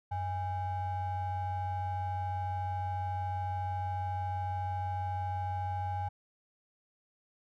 triangle ring-modulated tone, 363.1 Hz, F#4, 33 cents flat, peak -27 dBFS, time 0.11-6.09 s, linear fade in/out 10 ms, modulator 457 Hz, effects none

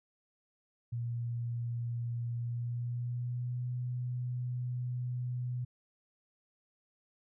sine tone with pitch glide, 118.5 to 123.89 Hz, A#2 to B2, +29 to +6 cents, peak -33 dBFS, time 0.92-5.65 s, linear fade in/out 10 ms, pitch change +77 cents, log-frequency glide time 2.35-3.68 s, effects none

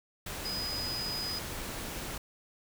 sine tone in noise, 4978 Hz, D#8, in tune, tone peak -34 dBFS, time 0.45-1.39 s, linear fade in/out 5 ms, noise pink, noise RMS -39 dBFS, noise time 0.26-2.18 s, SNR +2 dB, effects none

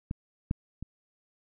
clicks, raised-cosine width 5 ms, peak -20 / -15 / -25 dBFS, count 3, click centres 0.111 / 0.511 / 0.826 s, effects none

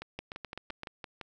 two click trains, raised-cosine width 0.3 ms, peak -24 / -23 dBFS, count 8 / 6, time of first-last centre 0.02-1.213 / 0.19-0.834 s, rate 5.87 / 7.77 Hz, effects none

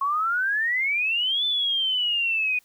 sine exponential two-way sweep, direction up then down, 1087 to 3534 to 2463 Hz, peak -21 dBFS, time 0.01-2.59 s, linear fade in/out 5 ms, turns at 1.45 s, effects white hiss -61 dBFS RMS until 2.64 s

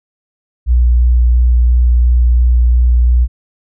sine tone with vibrato, 60.4 Hz, B1, 38 cents flat, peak -6 dBFS, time 0.66-3.28 s, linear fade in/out 50 ms, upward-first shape square, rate 2.9 Hz, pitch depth 10 cents each way, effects none

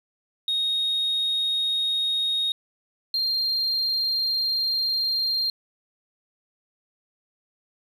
sine tone pair in turn, 3734 / 4191 Hz, A#7 / C8, +2 / +2 cents, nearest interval major second, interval 200 cents, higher second, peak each -20 dBFS, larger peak neither, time 0.48-2.52 / 3.14-5.5 s, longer second, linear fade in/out 2 ms, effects tanh soft clip ceiling -19 dBFS + 9-bit

